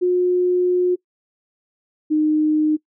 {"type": "tone pair in turn", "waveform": "sine", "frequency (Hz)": [360, 306.9], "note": ["F#4", "D#4"], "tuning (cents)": [-47, -24], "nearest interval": "minor third", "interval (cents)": 277, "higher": "first", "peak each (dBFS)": -14, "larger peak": "neither", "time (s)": [[0.01, 0.96], [2.1, 2.77]], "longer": "first", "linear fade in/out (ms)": 20, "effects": ["noise-tail reverb RT60 0.1 s tail -22 dB re dry"]}